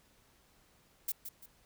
violet noise with echo, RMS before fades -34 dBFS, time 1.08-1.12 s, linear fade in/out 5 ms, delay 170 ms, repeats 2, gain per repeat -9 dB, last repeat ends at 1.46 s, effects pink hiss -67 dBFS RMS until 1.65 s

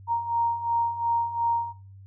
sine beating tone pair, 931 / 933.8 Hz, A#5 / A#5, -2 / +3 cents, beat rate 2.8 Hz, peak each -29 / -24 dBFS, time 0.07-1.73 s, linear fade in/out 50 ms, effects noise-tail reverb RT60 0.4 s tail -18 dB re dry + added 97 Hz sine -44 dBFS peak until 2.06 s

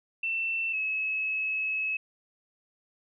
sine tone pair in turn, 2681 / 2580 Hz, E7 / E7, +29 / -38 cents, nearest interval minor second, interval 67 cents, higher first, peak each -27 dBFS, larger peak neither, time 0.23-0.73 / 0.73-1.97 s, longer second, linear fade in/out 5 ms, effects none

